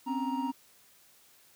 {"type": "tone cluster", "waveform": "triangle", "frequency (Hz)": [258.8, 276.8, 938], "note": ["C4", "C#4", "A#5"], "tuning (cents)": [-19, -2, 11], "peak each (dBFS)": [-31, -34, -32], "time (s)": [0.06, 0.52], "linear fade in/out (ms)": 20, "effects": ["white hiss -61 dBFS RMS until 1.55 s", "high-pass 60 Hz 12 dB/octave"]}